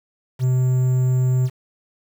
triangle tone with quantisation, 128 Hz, C3, 38 cents flat, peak -13 dBFS, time 0.39-1.5 s, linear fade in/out 50 ms, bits 7, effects none

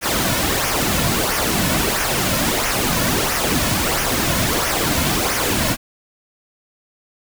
pink noise with flanger, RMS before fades -19 dBFS, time 0.01-5.77 s, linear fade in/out 50 ms, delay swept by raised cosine 0.24 to 2.54 ms, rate 1.5 Hz, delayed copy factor -0.55, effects none

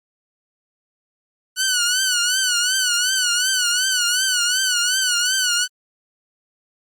10% pulse tone with vibrato, 1480 Hz, F#6, in tune, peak -8 dBFS, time 1.56-5.68 s, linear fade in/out 50 ms, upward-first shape triangle, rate 2.7 Hz, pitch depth 100 cents each way, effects Opus 24 kbps

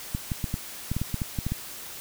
clicks, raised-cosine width 5 ms, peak -15 dBFS, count 12, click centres 0.149 / 0.318 / 0.442 / 0.541 / 0.916 / 0.966 / 1.016 / 1.143 / 1.218 / 1.388 / 1.466 / 1.52 s, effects white hiss -40 dBFS RMS until 2 s

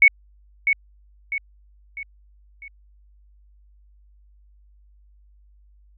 sine tone with echo, 2218 Hz, C#7, in tune, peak -8 dBFS, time 0.02-0.08 s, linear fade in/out 2 ms, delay 650 ms, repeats 4, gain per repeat -7 dB, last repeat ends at 2.68 s, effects added 50 Hz sine -51 dBFS peak until 5.97 s

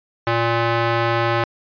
square tone with band-pass filter, 116.54 Hz, A#2, in tune, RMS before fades -19 dBFS, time 0.27-1.44 s, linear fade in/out 0 ms, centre 1200 Hz, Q 0.68, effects resampled to 11025 Hz

